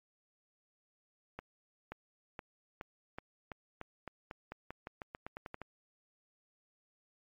accelerating click train, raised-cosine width 0.5 ms, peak -27 dBFS, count 19, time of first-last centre 1.39-5.617 s, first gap 530 ms, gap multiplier 0.89, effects MP3 48 kbps

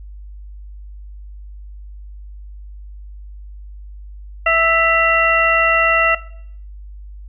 harmonic tone with a mistuned harmonic, 659.3 Hz, E5, in tune, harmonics 1 / 2 / 3 / 4, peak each -17 / -17 / -17 / -17 dBFS, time 4.46-6.15 s, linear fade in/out 5 ms, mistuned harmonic 4, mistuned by +64 cents, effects noise-tail reverb RT60 0.6 s tail -18 dB re dry + added 50 Hz sine -32 dBFS peak until 7.28 s

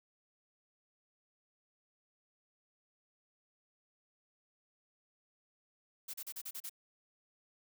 blue noise bursts, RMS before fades -43 dBFS, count 7, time 6.08-6.696 s, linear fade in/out 10 ms, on 58 ms, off 35 ms, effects none

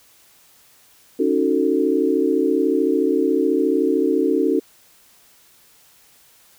sine chord, D# half-diminished seventh, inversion third, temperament equal with one note detuned, 277.2 / 311.1 / 370 / 445.6 Hz, C#4 / D#4 / F#4 / A4, 0 / 0 / 0 / +22 cents, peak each -21 dBFS, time 1.19-4.6 s, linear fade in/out 10 ms, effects white hiss -53 dBFS RMS until 6.58 s

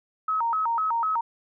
sine tone with vibrato, 1090 Hz, C#6, 29 cents flat, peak -22 dBFS, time 0.28-1.21 s, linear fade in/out 5 ms, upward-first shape square, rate 4 Hz, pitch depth 280 cents each way, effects none

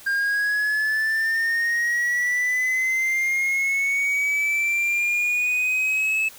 triangle linear sweep, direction up, 1600 to 2604 Hz, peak -18 dBFS, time 0.06-6.29 s, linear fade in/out 10 ms, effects white hiss -45 dBFS RMS until 6.38 s

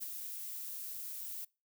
violet noise with ADSR envelope, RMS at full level -39 dBFS, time 0-1.45 s, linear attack 28 ms, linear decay 20 ms, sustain -4 dB, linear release 7 ms, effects noise-tail reverb RT60 0.3 s tail -25 dB re dry

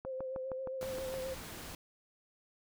click train, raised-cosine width 1 ms, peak -28 dBFS, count 8, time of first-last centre 0.05-1.14 s, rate 6.42 Hz
sine tone with vibrato, 524 Hz, C5, 2 cents sharp, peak -37 dBFS, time 0.05-1.35 s, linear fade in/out 20 ms, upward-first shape sine, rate 7.5 Hz, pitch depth 27 cents each way
pink noise, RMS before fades -46 dBFS, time 0.81-1.75 s, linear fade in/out 2 ms
effects none

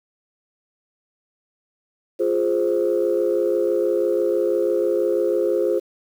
sine chord, F minor, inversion none, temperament equal, 349.2 / 415.3 / 523.3 Hz, F4 / Ab4 / C5, 0 / 0 / 0 cents, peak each -21 dBFS, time 2.19-5.8 s, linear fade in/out 20 ms, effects tanh soft clip ceiling -10 dBFS + 8-bit

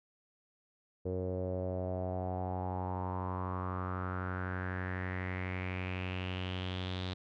sawtooth tone with low-pass filter sweep, 92 Hz, F#2, 9 cents flat, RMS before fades -37 dBFS, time 1.05-7.14 s, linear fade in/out 10 ms, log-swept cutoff 470 to 3800 Hz, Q 5.4, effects none

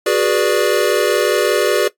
square chord, G# half-diminished seventh, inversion third, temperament equal with one note detuned, 370 / 415.3 / 486.5 / 587.3 Hz, F#4 / G#4 / B4 / D5, 0 / 0 / -26 / 0 cents, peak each -19 dBFS, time 0.06-1.88 s, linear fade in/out 5 ms, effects noise-tail reverb RT60 0.1 s tail -17 dB re dry + AAC 64 kbps

